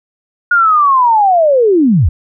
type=linear sweep; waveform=sine; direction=down; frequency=1444 to 60 Hz; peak=-6 dBFS; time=0.51-2.09 s; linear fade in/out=5 ms; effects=none